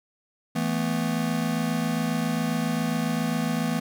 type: chord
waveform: square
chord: E suspended fourth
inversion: none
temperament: just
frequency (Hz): 164.81 / 219.8 / 247.2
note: E3 / A3 / B3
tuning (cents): 0 / -2 / +2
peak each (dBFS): -29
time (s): 0.55-3.8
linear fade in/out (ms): 10
effects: none